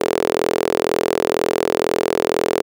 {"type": "tone with high-pass filter", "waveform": "sawtooth", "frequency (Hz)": 42.06, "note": "E1", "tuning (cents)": 36, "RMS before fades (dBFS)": -19, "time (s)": [0, 2.62], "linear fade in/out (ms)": 10, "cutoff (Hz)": 420, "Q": 4, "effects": []}